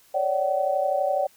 sine tone cluster, 555 / 587 / 758 Hz, C#5 / D5 / F#5, +2 / -1 / +42 cents, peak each -26 / -25 / -25 dBFS, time 0.14-1.27 s, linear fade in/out 10 ms, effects white hiss -57 dBFS RMS until 1.36 s

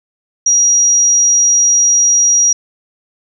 sine tone, 5740 Hz, F8, 47 cents sharp, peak -7 dBFS, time 0.46-2.53 s, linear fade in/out 5 ms, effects none

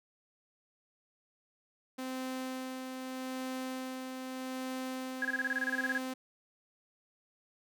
sawtooth tone with tremolo, 259 Hz, C4, 17 cents flat, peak -32 dBFS, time 1.98-6.14 s, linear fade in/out 10 ms, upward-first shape sine, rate 0.81 Hz, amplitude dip 35%
sine tone bursts, 1651 Hz, G#6, 11 cents flat, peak -29 dBFS, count 14, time 5.22-5.978 s, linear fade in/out 2 ms, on 30 ms, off 26 ms
effects none

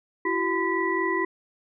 sine tone cluster, 335.8 / 380.1 / 1010 / 1954 Hz, E4 / F#4 / B5 / B6, +32 / +47 / +39 / -19 cents, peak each -28 dBFS, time 0.25-1.25 s, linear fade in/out 5 ms, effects none

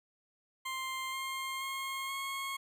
20% pulse tone with pitch steps, 1050 / 1062.8 / 1075.8 / 1088.9 Hz, C6 / C6 / C6 / C#6, +6 / +27 / +48 / -31 cents, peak -31 dBFS, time 0.65-2.57 s, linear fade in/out 10 ms, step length 480 ms, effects none

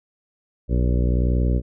harmonic tone with a mistuned harmonic, 61.1 Hz, B1, 18 cents flat, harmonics 1 / 2 / 3 / 4 / 5 / 6 / 7 / 8 / 9, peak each -18 / -24 / -28 / -30 / -32 / -34 / -35 / -36 / -37 dBFS, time 0.68-1.62 s, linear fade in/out 50 ms, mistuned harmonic 9, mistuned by +46 cents, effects none

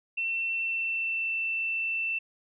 sine tone with pitch glide, 2696 to 2674 Hz, E7 to E7, +38 to +24 cents, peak -27 dBFS, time 0.17-2.19 s, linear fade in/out 10 ms, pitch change -14 cents, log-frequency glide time 0.51-1.34 s, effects none

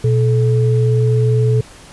sine tone pair together, 121.3 / 432.3 Hz, B2 / A4, -31 / -31 cents, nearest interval octave + minor seventh, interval 2200 cents, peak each -11 / -18 dBFS, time 0.04-1.61 s, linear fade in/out 5 ms, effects pink hiss -40 dBFS RMS until 1.92 s + resampled to 24000 Hz

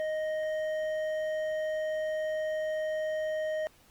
sine tone with hard clipping, 622.3 Hz, D#5, in tune, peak -31 dBFS, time 0-3.67 s, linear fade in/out 0 ms, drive 7 dB, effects pink hiss -61 dBFS RMS until 3.9 s + Opus 24 kbps

